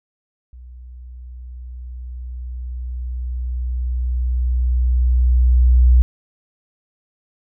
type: tone with level ramp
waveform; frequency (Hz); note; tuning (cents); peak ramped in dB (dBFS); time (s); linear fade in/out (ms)
sine; 61.74; B1; 0; -36 to -7; 0.53-6.02; 0
effects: none